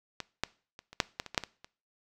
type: clicks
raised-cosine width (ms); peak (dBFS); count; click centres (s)
0.2; -18 / -11 / -28 / -29 / -6 / -15 / -24 / -21 / -7 / -20 / -29; 11; 0.203 / 0.436 / 0.791 / 0.93 / 1.002 / 1.199 / 1.263 / 1.346 / 1.378 / 1.437 / 1.645
effects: noise-tail reverb RT60 0.4 s tail -21 dB re dry